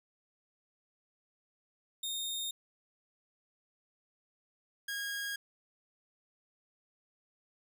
sawtooth tone pair in turn, 3678 / 1635.3 Hz, A#7 / G#6, -24 / -27 cents, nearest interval octave + major second, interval 1403 cents, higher first, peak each -32 / -32 dBFS, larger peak neither, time 2.03-2.51 / 4.88-5.36 s, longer neither, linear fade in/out 5 ms, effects none

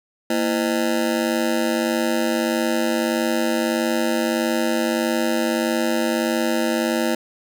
25% pulse ring-modulated tone, 282.9 Hz, C#4, 35 cents sharp, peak -12 dBFS, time 0.3-7.15 s, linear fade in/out 5 ms, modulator 50.8 Hz, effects none

